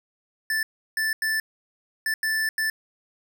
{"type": "tone bursts at uneven times", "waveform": "square", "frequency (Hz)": 1760, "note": "A6", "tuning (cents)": 0, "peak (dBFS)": -23, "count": 6, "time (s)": [[0.5, 0.63], [0.97, 1.13], [1.22, 1.4], [2.06, 2.14], [2.23, 2.49], [2.58, 2.7]], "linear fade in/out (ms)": 2, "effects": []}